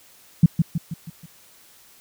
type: tone with echo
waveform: sine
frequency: 164.81 Hz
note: E3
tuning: in tune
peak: -7 dBFS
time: 0.43-0.46 s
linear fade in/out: 5 ms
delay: 160 ms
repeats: 5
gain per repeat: -6 dB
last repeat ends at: 1.26 s
effects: white hiss -52 dBFS RMS until 2 s